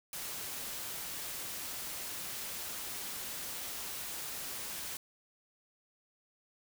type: noise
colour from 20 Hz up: white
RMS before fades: -41 dBFS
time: 0.13-4.97 s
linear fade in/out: 2 ms
effects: none